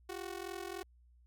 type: ring-modulated tone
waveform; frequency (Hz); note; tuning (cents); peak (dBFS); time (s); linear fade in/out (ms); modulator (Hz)
sawtooth; 370; F#4; 0; -34; 0.09-0.83; 0; 21.7
effects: added 60 Hz sine -61 dBFS peak until 1.26 s